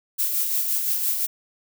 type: noise with tremolo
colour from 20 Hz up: violet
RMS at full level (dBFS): -22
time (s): 0.18-1.27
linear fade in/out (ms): 20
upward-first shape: sine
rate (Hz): 5.8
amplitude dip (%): 40
effects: none